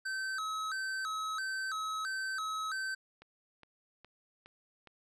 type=tone with vibrato; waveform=square; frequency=1408 Hz; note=F6; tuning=14 cents sharp; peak=-35 dBFS; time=0.05-2.95 s; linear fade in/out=10 ms; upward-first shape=square; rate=1.5 Hz; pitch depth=160 cents each way
type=click train; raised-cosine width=0.3 ms; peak=-37 dBFS; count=5; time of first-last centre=3.22-4.873 s; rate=2.42 Hz
effects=low-pass 8000 Hz 12 dB/octave